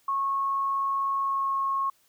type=tone with pitch glide; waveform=sine; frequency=1096 to 1089.7 Hz; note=C#6 to C#6; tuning=-20 to -30 cents; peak=-24 dBFS; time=0.08-1.9 s; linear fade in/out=5 ms; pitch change=-10 cents; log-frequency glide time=1.2-1.51 s; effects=white hiss -65 dBFS RMS until 2.08 s